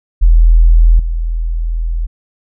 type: tone with level steps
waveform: sine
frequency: 41.2 Hz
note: E1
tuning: in tune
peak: -3 / -13 dBFS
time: 0.21-2.07 s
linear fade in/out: 20 ms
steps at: 0.99 s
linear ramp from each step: 5 ms
effects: none